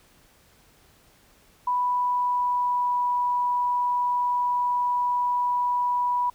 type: tone with pitch glide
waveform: sine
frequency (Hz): 987.8 to 979.8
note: B5 to B5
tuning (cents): 0 to -14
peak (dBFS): -21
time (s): 1.67-6.3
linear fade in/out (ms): 5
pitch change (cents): -14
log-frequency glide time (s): 1.79-3.06
effects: pink hiss -58 dBFS RMS until 6.34 s